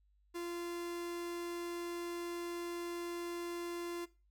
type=tone; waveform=45% pulse; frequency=345.5 Hz; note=F4; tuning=19 cents flat; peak=-39 dBFS; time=0.34-4.06 s; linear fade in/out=20 ms; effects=noise-tail reverb RT60 0.3 s tail -18 dB re dry + added 50 Hz sine -68 dBFS peak until 4.3 s